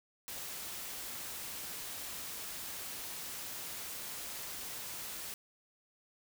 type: noise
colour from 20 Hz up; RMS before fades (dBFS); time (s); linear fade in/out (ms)
white; -43; 0.28-5.34; 0
effects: none